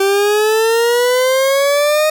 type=exponential sweep; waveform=40% pulse; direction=up; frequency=388 to 622.3 Hz; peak=-10 dBFS; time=0-2.1 s; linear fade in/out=5 ms; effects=none